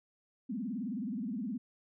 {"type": "tone with vibrato", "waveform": "sine", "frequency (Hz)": 226.8, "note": "A#3", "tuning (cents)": -47, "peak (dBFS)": -34, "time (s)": [0.49, 1.58], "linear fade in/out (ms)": 10, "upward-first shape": "sine", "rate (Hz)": 19, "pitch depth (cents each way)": 270, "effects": []}